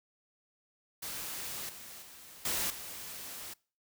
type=noise with level steps; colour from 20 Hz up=white; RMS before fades=-40 / -48 / -52 / -33 / -44 dBFS; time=1.02-3.54 s; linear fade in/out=10 ms; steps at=1.69 / 2.02 / 2.45 / 2.7 s; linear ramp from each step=2 ms; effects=noise-tail reverb RT60 0.4 s tail -24 dB re dry